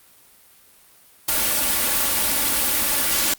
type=noise with comb filter; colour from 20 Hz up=white; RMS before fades=-20 dBFS; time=1.28-3.34 s; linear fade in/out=5 ms; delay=3.5 ms; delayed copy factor=+0.6; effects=white hiss -52 dBFS RMS until 3.38 s + Opus 32 kbps